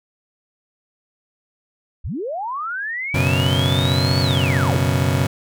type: linear two-way sweep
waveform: sine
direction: up then down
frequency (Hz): 33.53 to 4489 to 33.53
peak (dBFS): -23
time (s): 2.04-4.8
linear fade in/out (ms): 10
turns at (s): 4.2
type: chord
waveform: 35% pulse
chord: F# suspended fourth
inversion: none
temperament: just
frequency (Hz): 92.5 / 123.33 / 138.75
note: F#2 / B2 / C#3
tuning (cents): 0 / -2 / +2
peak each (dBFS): -19 / -20 / -18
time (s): 3.14-5.27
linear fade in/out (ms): 5
effects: none